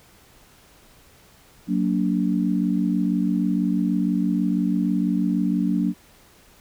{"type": "chord", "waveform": "sine", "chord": "Gb augmented", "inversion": "none", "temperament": "just", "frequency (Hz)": [185, 231.2, 289.1], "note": ["Gb3", "Bb3", "D4"], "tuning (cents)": [0, -14, -27], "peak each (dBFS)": [-22, -24, -24], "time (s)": [1.67, 5.94], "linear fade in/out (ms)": 50, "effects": ["pink hiss -53 dBFS RMS until 6.6 s"]}